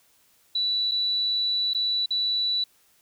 sine tone with dropouts, 3951 Hz, B7, in tune, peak -22 dBFS, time 0.55-2.64 s, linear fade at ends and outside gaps 5 ms, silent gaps 0.913-0.917 / 1.735-1.747 / 2.06-2.106 s, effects white hiss -62 dBFS RMS until 3.01 s

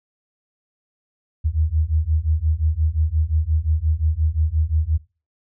sine beating tone pair, 75.8 / 81.5 Hz, D#2 / E2, -45 / -19 cents, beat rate 5.7 Hz, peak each -20 dBFS, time 1.44-4.98 s, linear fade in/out 20 ms, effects noise-tail reverb RT60 0.3 s tail -19 dB re dry

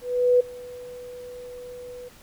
sine tone with ADSR envelope, 493.9 Hz, B4, in tune, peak -13 dBFS, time 0.01-2.09 s, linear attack 390 ms, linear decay 10 ms, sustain -23 dB, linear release 12 ms, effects pink hiss -51 dBFS RMS until 2.22 s

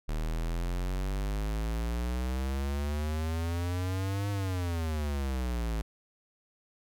square exponential two-way sweep, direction up then down, 37.92 to 101.9 to 53.2 Hz, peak -30 dBFS, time 0.08-5.82 s, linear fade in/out 10 ms, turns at 4.3 s, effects none

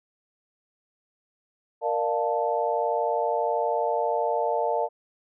sine chord, Bb major seventh, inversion none, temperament equal with one note detuned, 466.2 / 598.6 / 698.5 / 880 Hz, Bb4 / D5 / F5 / A5, 0 / +33 / 0 / 0 cents, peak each -28 dBFS, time 1.81-4.89 s, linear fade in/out 50 ms, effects none

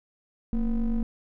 triangle ring-modulated tone, 126.3 Hz, B2, 39 cents sharp, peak -18 dBFS, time 0.53-1.03 s, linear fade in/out 0 ms, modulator 102 Hz, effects none

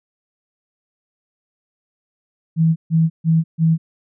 sine tone bursts, 162.4 Hz, E3, 26 cents flat, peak -11 dBFS, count 4, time 2.56-3.78 s, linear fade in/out 50 ms, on 200 ms, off 140 ms, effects none

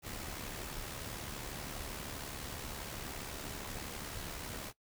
pink noise with amplitude modulation, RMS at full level -41 dBFS, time 0.02-4.73 s, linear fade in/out 50 ms, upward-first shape sine, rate 72.3 Hz, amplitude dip 50%, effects noise-tail reverb RT60 0.1 s tail -19 dB re dry

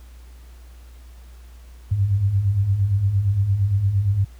sine beating tone pair, 92.5 / 101.2 Hz, F#2 / G#2, 0 / -44 cents, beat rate 8.7 Hz, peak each -25 / -17 dBFS, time 1.91-4.25 s, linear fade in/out 10 ms, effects added 60 Hz sine -40 dBFS peak until 4.39 s + pink hiss -55 dBFS RMS until 4.39 s

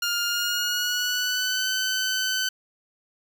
15% pulse tone with pitch glide, 1410 to 1520 Hz, F6 to F#6, +16 to +46 cents, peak -17 dBFS, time 0.02-2.49 s, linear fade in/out 5 ms, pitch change +130 cents, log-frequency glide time 0.26-1.69 s, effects none

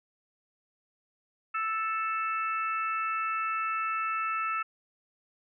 harmonic tone, 440 Hz, A4, in tune, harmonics 3 / 4 / 5 / 6, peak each -29 / -40 / -42 / -36 dBFS, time 1.54-4.63 s, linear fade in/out 10 ms, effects none

